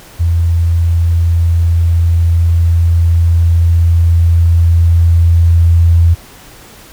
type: tone with level ramp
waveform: sine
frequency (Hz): 84.3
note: E2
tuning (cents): +39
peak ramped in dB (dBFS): -8 to -4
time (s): 0.19-6.15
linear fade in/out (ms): 20
effects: pink hiss -37 dBFS RMS until 6.92 s